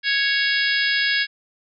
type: harmonic tone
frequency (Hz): 554.4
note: C#5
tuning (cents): 0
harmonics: 3 / 4 / 5 / 6 / 7 / 8 / 9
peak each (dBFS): -21 / -25 / -28 / -27 / -29 / -30 / -27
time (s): 0.03-1.27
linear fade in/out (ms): 50
effects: none